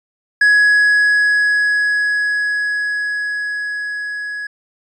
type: tone with level ramp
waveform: triangle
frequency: 1676 Hz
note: G#6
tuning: 15 cents sharp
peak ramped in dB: -6 to -21 dBFS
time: 0.41-4.47 s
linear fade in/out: 5 ms
effects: resampled to 24000 Hz